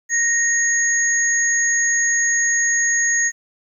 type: tone pair together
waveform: sine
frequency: 1864.7 / 6635 Hz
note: A#6 / G#8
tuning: 0 / -3 cents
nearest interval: octave + minor seventh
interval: 2197 cents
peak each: -18 dBFS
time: 0.09-3.32 s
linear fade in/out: 50 ms
effects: 9-bit